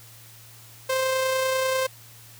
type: tone with amplitude modulation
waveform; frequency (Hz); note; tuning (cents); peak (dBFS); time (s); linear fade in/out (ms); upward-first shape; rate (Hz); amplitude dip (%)
sawtooth; 523.3; C5; 0; -17; 0.89-1.87; 10; sine; 30.2; 25
effects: added 114 Hz sine -50 dBFS peak until 2.39 s + white hiss -49 dBFS RMS until 2.39 s